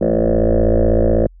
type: tone with frequency modulation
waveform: sine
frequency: 280.2 Hz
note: C#4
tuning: 19 cents sharp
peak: -10 dBFS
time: 0.01-1.27 s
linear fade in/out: 5 ms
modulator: 56.1 Hz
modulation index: 5.8
effects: tanh soft clip ceiling -7 dBFS + added 43 Hz sine -40 dBFS peak until 1.4 s